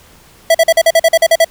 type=tone bursts; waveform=square; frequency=658 Hz; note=E5; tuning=3 cents flat; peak=-6 dBFS; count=11; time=0.5-1.446 s; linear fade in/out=5 ms; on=46 ms; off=44 ms; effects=pink hiss -44 dBFS RMS until 1.5 s